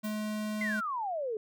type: tone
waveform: square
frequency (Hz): 213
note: G#3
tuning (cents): +44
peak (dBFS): -33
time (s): 0.03-0.81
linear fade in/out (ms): 20
type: noise with exponential decay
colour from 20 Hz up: violet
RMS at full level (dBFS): -43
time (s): 0.04-0.27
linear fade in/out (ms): 5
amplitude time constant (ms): 50
type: exponential sweep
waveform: sine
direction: down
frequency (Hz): 2109 to 415.3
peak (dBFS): -31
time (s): 0.61-1.37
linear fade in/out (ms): 2
effects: none